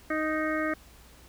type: harmonic tone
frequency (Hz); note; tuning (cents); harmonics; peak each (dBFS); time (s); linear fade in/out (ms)
311.1; D#4; 0; 1 / 2 / 4 / 5 / 6 / 7; -30 / -32 / -34 / -36 / -35 / -39; 0.1-0.74; 5
effects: added 60 Hz sine -54 dBFS peak until 1.28 s + pink hiss -55 dBFS RMS until 1.28 s